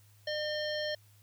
harmonic tone with a mistuned harmonic, 605 Hz, D#5, 49 cents flat, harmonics 1 / 3 / 5 / 7 / 9, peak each -34 / -39 / -41 / -42 / -44 dBFS, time 0.27-0.95 s, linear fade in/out 5 ms, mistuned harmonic 5, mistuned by +73 cents, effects added 103 Hz sine -59 dBFS peak until 1.22 s + white hiss -66 dBFS RMS until 1.22 s

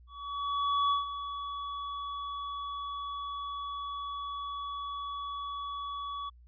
square tone with ADSR envelope, 1134 Hz, C#6, 39 cents sharp, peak -25 dBFS, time 0.07-6.3 s, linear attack 840 ms, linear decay 140 ms, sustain -11 dB, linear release 15 ms, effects added 60 Hz sine -53 dBFS peak until 6.47 s + resampled to 11025 Hz

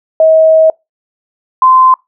sine tone pair in turn, 638 / 1034.3 Hz, D#5 / C6, +43 / -20 cents, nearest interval minor sixth, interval 837 cents, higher second, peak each -3 dBFS, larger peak neither, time 0.2-0.7 / 1.62-1.94 s, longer first, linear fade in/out 2 ms, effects noise-tail reverb RT60 0.2 s tail -25 dB re dry

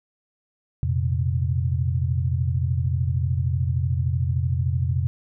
sine chord, F suspended fourth, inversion none, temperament equal with one note detuned, 87.31 / 117.56 / 130.81 Hz, F2 / Bb2 / C3, 0 / +15 / 0 cents, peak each -23 / -27 / -24 dBFS, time 0.83-5.07 s, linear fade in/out 0 ms, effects none

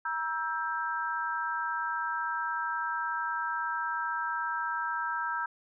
sine chord, E diminished, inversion second, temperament just, 949.3 / 1318.5 / 1582.2 Hz, Bb5 / E6 / G6, +31 / 0 / +16 cents, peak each -34 dBFS, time 0.05-5.46 s, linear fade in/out 5 ms, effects none

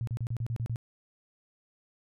sine tone bursts, 116.54 Hz, A#2, in tune, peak -29 dBFS, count 8, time 0.01-0.759 s, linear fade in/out 0 ms, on 63 ms, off 35 ms, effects none

